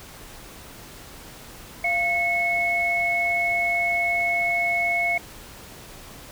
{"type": "tone pair together", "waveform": "sine", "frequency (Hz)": [691, 2195], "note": ["F5", "C#7"], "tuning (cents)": [-19, -18], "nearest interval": "octave + minor sixth", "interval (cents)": 2001, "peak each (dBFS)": [-26, -21], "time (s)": [1.84, 5.18], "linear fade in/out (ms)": 5, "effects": ["pink hiss -43 dBFS RMS until 6.31 s"]}